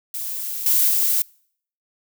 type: noise with level steps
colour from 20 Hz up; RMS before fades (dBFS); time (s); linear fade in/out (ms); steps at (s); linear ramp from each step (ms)
violet; -28 / -17 / -19; 0.14-1.22; 2; 0.66 / 0.89; 2
effects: noise-tail reverb RT60 0.6 s tail -26 dB re dry